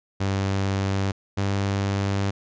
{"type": "tone pair in turn", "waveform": "sawtooth", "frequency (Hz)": [97.5, 98.98], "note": ["G2", "G2"], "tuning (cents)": [-9, 17], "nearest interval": "unison", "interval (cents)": 26, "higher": "second", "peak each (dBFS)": -18, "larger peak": "neither", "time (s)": [[0.2, 1.12], [1.37, 2.31]], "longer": "second", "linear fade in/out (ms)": 10, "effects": ["resampled to 16000 Hz"]}